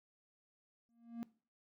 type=tone with exponential growth; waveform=triangle; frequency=233.1 Hz; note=A#3; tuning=in tune; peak=-35 dBFS; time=0.89-1.23 s; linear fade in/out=0 ms; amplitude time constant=73 ms; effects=noise-tail reverb RT60 0.4 s tail -20 dB re dry